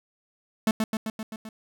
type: tone with echo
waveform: 45% pulse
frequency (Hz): 219.3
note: A3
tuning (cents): -6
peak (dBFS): -19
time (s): 0.67-0.71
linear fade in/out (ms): 2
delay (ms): 130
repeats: 6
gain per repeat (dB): -3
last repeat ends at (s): 1.49
effects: none